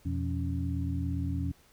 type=tone cluster; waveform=sine; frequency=84.4 / 121.9 / 172 / 278 Hz; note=E2 / B2 / F3 / C#4; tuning=+41 / -22 / -26 / +5 cents; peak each=-31 / -37 / -37 / -36 dBFS; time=0.05-1.52 s; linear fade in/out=10 ms; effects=pink hiss -62 dBFS RMS until 1.72 s